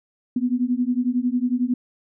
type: beating tone pair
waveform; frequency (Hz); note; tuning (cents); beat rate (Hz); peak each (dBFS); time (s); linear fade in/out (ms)
sine; 242.1 / 253.1; B3 / B3; -34 / +43; 11; -22; 0.36-1.74; 5
effects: none